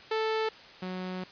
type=tone pair in turn; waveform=sawtooth; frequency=440 / 184.2 Hz; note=A4 / F#3; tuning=0 / -7 cents; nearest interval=octave + minor third; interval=1507 cents; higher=first; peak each=-23 / -30 dBFS; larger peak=first; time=0.11-0.49 / 0.82-1.24 s; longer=second; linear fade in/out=5 ms; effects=white hiss -50 dBFS RMS until 1.31 s + resampled to 11025 Hz